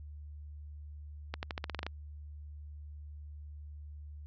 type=accelerating click train; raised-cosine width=0.3 ms; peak=-20 dBFS; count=10; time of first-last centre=1.34-1.866 s; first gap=89 ms; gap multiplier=0.89; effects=added 74 Hz sine -44 dBFS peak until 4.26 s + resampled to 16000 Hz